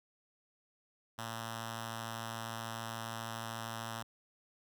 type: tone with notch filter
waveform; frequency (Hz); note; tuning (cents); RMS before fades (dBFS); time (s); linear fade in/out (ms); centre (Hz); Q
5% pulse; 113.3; A#2; -49; -42; 1.18-4.03; 10; 400; 0.8
effects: none